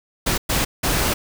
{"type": "noise bursts at uneven times", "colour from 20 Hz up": "pink", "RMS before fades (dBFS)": -20, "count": 3, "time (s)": [[0.26, 0.38], [0.49, 0.65], [0.83, 1.14]], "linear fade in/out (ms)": 10, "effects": []}